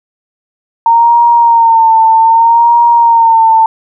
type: tone with vibrato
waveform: sine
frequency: 918 Hz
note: A#5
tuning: 27 cents flat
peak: -3 dBFS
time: 0.86-3.66 s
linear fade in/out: 2 ms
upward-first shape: sine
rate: 0.64 Hz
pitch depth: 47 cents each way
effects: none